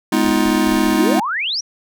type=chord; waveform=square; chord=F half-diminished seventh; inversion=first; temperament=just; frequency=209.5 / 251.4 / 314.3 / 349.2 Hz; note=Ab3 / Cb4 / Eb4 / F4; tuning=+15 / +31 / +18 / 0 cents; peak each=-20 / -20 / -18 / -23 dBFS; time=0.12-1.2 s; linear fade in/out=5 ms
type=noise with tremolo; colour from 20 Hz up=brown; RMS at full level=-32 dBFS; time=0.24-1.01 s; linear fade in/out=2 ms; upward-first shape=triangle; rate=4.9 Hz; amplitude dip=80%
type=exponential sweep; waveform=sine; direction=up; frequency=267 to 5940 Hz; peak=-18 dBFS; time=0.97-1.61 s; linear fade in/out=10 ms
effects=none